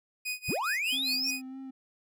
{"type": "tone with tremolo", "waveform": "sawtooth", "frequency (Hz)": 2489, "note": "D#7", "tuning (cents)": 0, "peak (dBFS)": -27, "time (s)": [0.25, 1.42], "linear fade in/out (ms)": 10, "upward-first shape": "sine", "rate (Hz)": 4.9, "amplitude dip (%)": 95}
{"type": "linear sweep", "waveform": "triangle", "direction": "up", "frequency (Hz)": [54.6, 5750], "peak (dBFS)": -27, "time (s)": [0.48, 1.31], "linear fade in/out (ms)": 10}
{"type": "tone with vibrato", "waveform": "triangle", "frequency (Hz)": 263.4, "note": "C4", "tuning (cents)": 12, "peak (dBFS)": -37, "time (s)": [0.92, 1.71], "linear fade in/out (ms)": 10, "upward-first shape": "sine", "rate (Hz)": 3.3, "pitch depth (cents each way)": 24}
{"effects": []}